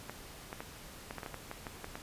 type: clicks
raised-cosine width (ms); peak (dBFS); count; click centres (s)
0.5; -25; 12; 0.096 / 0.529 / 0.605 / 1.109 / 1.183 / 1.232 / 1.262 / 1.343 / 1.514 / 1.668 / 1.844 / 1.955
effects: pink hiss -50 dBFS RMS until 2.02 s + resampled to 32000 Hz